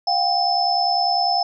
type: tone cluster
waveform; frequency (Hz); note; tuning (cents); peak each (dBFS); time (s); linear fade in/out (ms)
sine; 715 / 785 / 5250; F5 / G5 / E8; +41 / +2 / -8; -21; 0.07-1.43; 5
effects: none